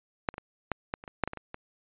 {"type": "clicks", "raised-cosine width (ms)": 0.5, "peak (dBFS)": [-11, -30, -22, -13, -15, -30, -26, -9, -17, -22, -24, -23], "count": 12, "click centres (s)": [0.288, 0.341, 0.381, 0.717, 0.939, 1.039, 1.078, 1.237, 1.276, 1.334, 1.373, 1.544], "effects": ["resampled to 8000 Hz"]}